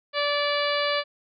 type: harmonic tone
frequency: 580 Hz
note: D5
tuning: 22 cents flat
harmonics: 1 / 2 / 3 / 4 / 5 / 6 / 7 / 8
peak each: -26 / -29 / -31 / -32 / -33 / -34 / -34 / -35 dBFS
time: 0.13-1.04 s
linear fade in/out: 50 ms
effects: none